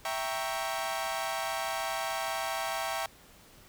sawtooth chord, E diminished seventh, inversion none, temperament equal, 659.3 / 784 / 932.3 / 1108.7 Hz, E5 / G5 / Bb5 / Db6, 0 / 0 / 0 / 0 cents, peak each -32 / -32 / -35 / -35 dBFS, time 0.05-3.06 s, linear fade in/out 2 ms, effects pink hiss -56 dBFS RMS until 3.68 s

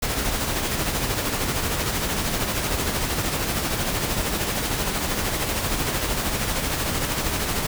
pink noise with tremolo, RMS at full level -23 dBFS, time 0.02-7.67 s, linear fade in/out 10 ms, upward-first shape sine, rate 13 Hz, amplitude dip 40%, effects none

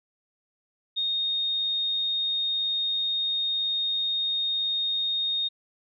sine tone, 3701 Hz, A#7, 13 cents flat, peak -24 dBFS, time 0.96-5.49 s, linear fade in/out 20 ms, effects none

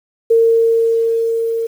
sine tone with level ramp, 456.9 Hz, A#4, 35 cents flat, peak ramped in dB -7 to -16 dBFS, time 0.3-1.67 s, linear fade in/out 10 ms, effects 7-bit

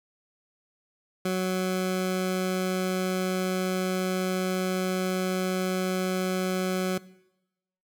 20% pulse tone, 185.4 Hz, F#3, 4 cents sharp, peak -20 dBFS, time 1.25-6.98 s, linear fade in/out 5 ms, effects noise-tail reverb RT60 0.9 s tail -20 dB re dry

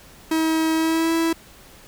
45% pulse tone with pitch glide, 320.1 to 328.9 Hz, D#4 to E4, +49 to -4 cents, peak -18 dBFS, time 0.31-1.33 s, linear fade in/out 5 ms, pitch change +47 cents, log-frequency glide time 0.74-1.13 s, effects pink hiss -47 dBFS RMS until 1.87 s

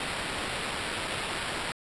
white noise with sample-and-hold, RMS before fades -33 dBFS, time 0-1.72 s, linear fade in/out 2 ms, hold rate 6300 Hz, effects resampled to 24000 Hz

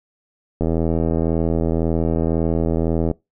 click train, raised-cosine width 2 ms, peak -7 dBFS, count 206, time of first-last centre 0.61-3.113 s, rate 81.9 Hz, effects noise-tail reverb RT60 0.2 s tail -23 dB re dry

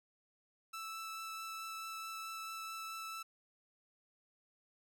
sawtooth tone with vibrato, 1318.5 Hz, E6, in tune, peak -39 dBFS, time 0.73-3.23 s, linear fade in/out 10 ms, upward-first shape triangle, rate 4.6 Hz, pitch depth 8 cents each way, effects none

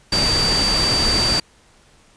sine tone in noise, 4644 Hz, D8, 20 cents flat, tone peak -17 dBFS, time 0.12-1.4 s, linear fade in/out 5 ms, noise pink, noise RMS -21 dBFS, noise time 0.12-1.4 s, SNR +1 dB, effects pink hiss -53 dBFS RMS until 2.16 s + resampled to 22050 Hz

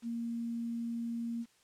sine tone with quantisation, 233.1 Hz, A#3, in tune, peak -34 dBFS, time 0.02-1.46 s, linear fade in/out 50 ms, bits 10, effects white hiss -68 dBFS RMS until 1.63 s + low-pass 9000 Hz 12 dB/octave

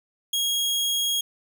sawtooth tone, 3286 Hz, G#7, 19 cents flat, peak -19 dBFS, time 0.33-1.21 s, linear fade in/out 5 ms, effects none

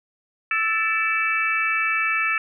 harmonic tone with a mistuned harmonic, 440 Hz, A4, in tune, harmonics 3 / 4 / 5 / 6, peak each -25 / -25 / -25 / -25 dBFS, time 0.51-2.38 s, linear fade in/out 2 ms, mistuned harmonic 5, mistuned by +77 cents, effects none

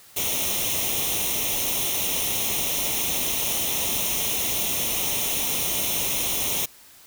white noise with comb filter, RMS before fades -25 dBFS, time 0.16-6.66 s, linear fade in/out 10 ms, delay 0.32 ms, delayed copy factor +0.75, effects white hiss -50 dBFS RMS until 7.06 s

